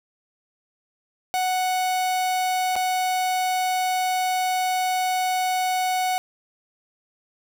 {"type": "tone with dropouts", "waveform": "45% pulse", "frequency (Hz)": 740, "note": "F#5", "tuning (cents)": 0, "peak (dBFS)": -21, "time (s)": [1.34, 6.18], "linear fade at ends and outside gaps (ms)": 0, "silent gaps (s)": [2.756, 2.763], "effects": []}